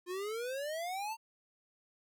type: exponential sweep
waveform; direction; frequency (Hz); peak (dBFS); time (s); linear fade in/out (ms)
square; up; 349.2 to 920; -37; 0.06-1.17; 50
effects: none